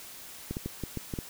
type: clicks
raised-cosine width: 3 ms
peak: -20 dBFS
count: 7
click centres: 0.51 / 0.569 / 0.66 / 0.837 / 0.973 / 1.138 / 1.188 s
effects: white hiss -46 dBFS RMS until 1.29 s